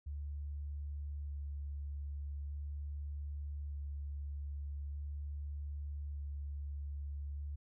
sine tone with vibrato, 72 Hz, D2, 34 cents flat, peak -39 dBFS, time 0.06-7.56 s, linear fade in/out 10 ms, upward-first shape square, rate 0.41 Hz, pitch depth 10 cents each way, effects none

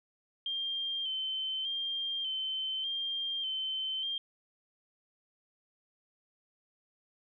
sine tone with vibrato, 3136 Hz, G7, in tune, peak -32 dBFS, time 0.46-4.18 s, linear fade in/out 2 ms, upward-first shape square, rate 0.84 Hz, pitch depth 32 cents each way, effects none

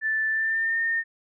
sine tone with pitch glide, 1760 to 1825.2 Hz, A6 to A#6, 0 to -37 cents, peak -22 dBFS, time 0.01-1.04 s, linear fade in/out 50 ms, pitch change +63 cents, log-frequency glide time 0.29-0.79 s, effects none

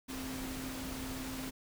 sine tone in noise, 261.6 Hz, C4, in tune, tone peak -41 dBFS, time 0.08-1.51 s, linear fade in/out 20 ms, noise pink, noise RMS -43 dBFS, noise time 0.08-1.51 s, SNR -1 dB, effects none

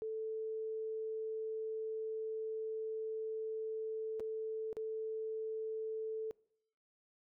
sine tone with dropouts, 440 Hz, A4, in tune, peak -37 dBFS, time 0.02-6.31 s, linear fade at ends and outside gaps 0 ms, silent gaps 4.197-4.204 / 4.729-4.768 s, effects noise-tail reverb RT60 0.7 s tail -24 dB re dry

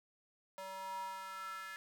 square tone with high-pass filter sweep, 190.9 Hz, G3, 46 cents flat, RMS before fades -45 dBFS, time 0.58-1.76 s, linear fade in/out 0 ms, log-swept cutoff 720 to 1600 Hz, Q 5.9, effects none

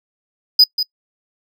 triangle tone with echo, 4978 Hz, D#8, in tune, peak -4 dBFS, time 0.59-0.64 s, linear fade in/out 5 ms, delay 190 ms, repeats 1, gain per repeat -10 dB, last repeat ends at 0.83 s, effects noise-tail reverb RT60 0.1 s tail -26 dB re dry

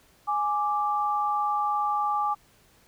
sine tone pair together, 831.9 / 1174.7 Hz, G#5 / D6, +3 / 0 cents, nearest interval tritone, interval 597 cents, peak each -26 dBFS, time 0.27-2.35 s, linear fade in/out 20 ms, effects pink hiss -60 dBFS RMS until 2.87 s

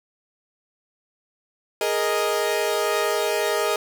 sawtooth chord, Ab suspended second, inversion none, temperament equal, 415.3 / 466.2 / 622.3 Hz, Ab4 / Bb4 / Eb5, 0 / 0 / 0 cents, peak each -21 / -22 / -21 dBFS, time 1.81-3.76 s, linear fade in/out 2 ms, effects none

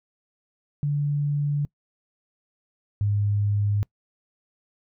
sine tone pair in turn, 145.1 / 102.6 Hz, D3 / G#2, -21 / -21 cents, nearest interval tritone, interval 600 cents, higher first, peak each -21 / -20 dBFS, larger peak second, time 0.83-1.65 / 3.01-3.83 s, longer neither, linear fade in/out 0 ms, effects noise-tail reverb RT60 0.1 s tail -24 dB re dry

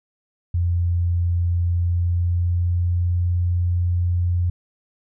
sine tone with pitch glide, 86.8 to 88.06 Hz, F2 to F2, -10 to +15 cents, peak -17 dBFS, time 0.54-4.5 s, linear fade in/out 5 ms, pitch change +25 cents, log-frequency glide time 1.67-3.28 s, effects none

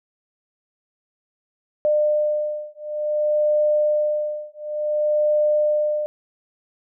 sine beating tone pair, 601 / 601.56 Hz, D5 / D5, +40 / +41 cents, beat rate 0.56 Hz, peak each -21 dBFS, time 1.85-6.06 s, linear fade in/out 0 ms, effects none

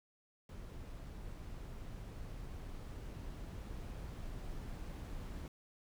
brown noise with level ramp, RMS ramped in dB -48 to -44 dBFS, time 0.49-5.48 s, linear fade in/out 2 ms, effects none

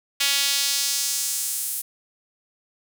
sawtooth tone with high-pass filter sweep, 280 Hz, C#4, 18 cents sharp, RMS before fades -24 dBFS, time 0.2-1.82 s, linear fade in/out 10 ms, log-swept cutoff 3000 to 11000 Hz, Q 1.2, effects none

